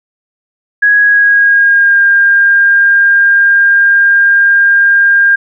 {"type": "tone with pitch glide", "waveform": "sine", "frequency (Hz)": [1661.2, 1605.5], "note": ["G#6", "G6"], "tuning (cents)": [0, 41], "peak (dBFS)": -4, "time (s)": [0.82, 5.36], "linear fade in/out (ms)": 10, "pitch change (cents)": -59, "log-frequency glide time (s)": [1.01, 2.02], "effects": []}